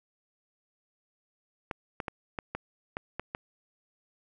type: clicks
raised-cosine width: 0.5 ms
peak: -18 dBFS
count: 8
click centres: 1.712 / 2.002 / 2.082 / 2.388 / 2.55 / 2.969 / 3.196 / 3.349 s
effects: none